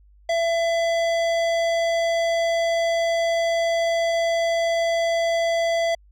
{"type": "tone with hard clipping", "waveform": "sine", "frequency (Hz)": 670, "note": "E5", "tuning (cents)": 28, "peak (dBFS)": -21, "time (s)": [0.29, 5.95], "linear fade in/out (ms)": 5, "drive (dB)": 15, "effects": ["added 50 Hz sine -50 dBFS peak until 6.11 s", "AAC 64 kbps"]}